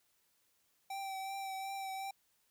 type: tone with vibrato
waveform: square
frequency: 776 Hz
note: G5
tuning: 18 cents flat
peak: -40 dBFS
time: 0.9-2.11 s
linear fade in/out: 5 ms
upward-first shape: triangle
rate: 2.7 Hz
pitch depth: 26 cents each way
effects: white hiss -75 dBFS RMS until 2.5 s